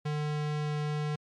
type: tone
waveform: square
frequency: 149.9 Hz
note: D3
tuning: 36 cents sharp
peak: -30 dBFS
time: 0.05-1.16 s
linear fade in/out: 10 ms
effects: low-pass 5000 Hz 12 dB/octave + MP3 96 kbps